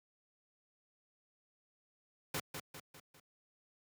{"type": "noise with echo", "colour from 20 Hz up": "pink", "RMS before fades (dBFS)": -37, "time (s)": [2.34, 2.4], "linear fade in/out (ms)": 5, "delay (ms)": 200, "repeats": 4, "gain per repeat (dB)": -6, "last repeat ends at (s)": 3.2, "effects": ["high-pass 100 Hz 12 dB/octave"]}